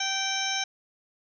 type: harmonic tone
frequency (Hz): 778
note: G5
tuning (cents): -13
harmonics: 1 / 2 / 3 / 4 / 5 / 7 / 8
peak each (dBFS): -34 / -34 / -34 / -34 / -34 / -34 / -34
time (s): 0-0.64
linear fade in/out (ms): 5
effects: none